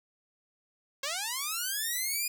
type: linear sweep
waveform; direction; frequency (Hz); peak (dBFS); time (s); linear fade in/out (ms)
5% pulse; up; 528 to 2466; -20; 1.03-2.28; 5
effects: none